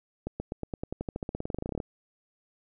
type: accelerating click train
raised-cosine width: 2 ms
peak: -19 dBFS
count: 25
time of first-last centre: 0.27-1.802 s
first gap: 130 ms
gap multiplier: 0.93
effects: none